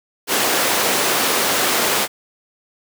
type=high-pass noise; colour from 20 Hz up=pink; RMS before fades=-18 dBFS; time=0.27-2.08 s; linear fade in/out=50 ms; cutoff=360 Hz; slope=12 dB/octave; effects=none